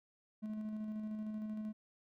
triangle tone with tremolo, 214.7 Hz, A3, 42 cents flat, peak -36 dBFS, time 0.42-1.73 s, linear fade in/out 20 ms, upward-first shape square, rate 13 Hz, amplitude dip 25%, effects none

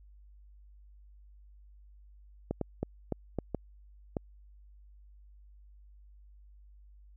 clicks, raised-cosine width 2 ms, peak -18 dBFS, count 7, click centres 2.51 / 2.613 / 2.83 / 3.123 / 3.387 / 3.547 / 4.168 s, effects added 50 Hz sine -53 dBFS peak until 7.16 s

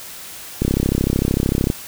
click train, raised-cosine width 3 ms, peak -4 dBFS, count 37, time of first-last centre 0.62-1.701 s, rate 33.3 Hz, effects white hiss -35 dBFS RMS until 1.87 s

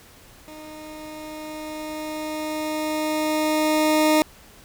20% pulse tone with level ramp, 308.4 Hz, D#4, 15 cents flat, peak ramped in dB -34 to -10 dBFS, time 0.48-4.22 s, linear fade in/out 0 ms, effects pink hiss -49 dBFS RMS until 4.64 s

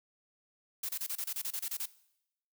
blue noise bursts, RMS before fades -36 dBFS, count 12, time 0.83-1.858 s, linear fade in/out 5 ms, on 60 ms, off 28 ms, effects noise-tail reverb RT60 0.8 s tail -19 dB re dry

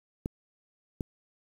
clicks, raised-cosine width 3 ms, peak -18 / -19 dBFS, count 2, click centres 0.259 / 1.008 s, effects 8-bit

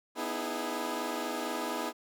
15% pulse chord, E major seventh, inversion second, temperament equal with one note detuned, 246.9 / 305.4 / 329.6 / 415.3 Hz, B3 / D#4 / E4 / G#4, 0 / -32 / 0 / 0 cents, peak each -32 dBFS, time 0.15-1.93 s, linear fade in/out 50 ms, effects none

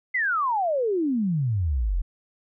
sine exponential sweep, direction down, 2093 to 38.66 Hz, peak -21 dBFS, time 0.14-2.02 s, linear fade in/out 10 ms, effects none

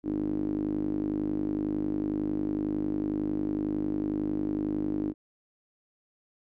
sawtooth tone with band-pass filter, 51 Hz, G#1, 31 cents flat, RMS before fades -30 dBFS, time 0.03-5.14 s, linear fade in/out 50 ms, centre 300 Hz, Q 7.2, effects none

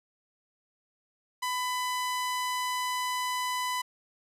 sawtooth tone, 1000 Hz, B5, 21 cents sharp, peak -25 dBFS, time 1.42-3.82 s, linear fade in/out 10 ms, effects resampled to 32000 Hz + 10-bit

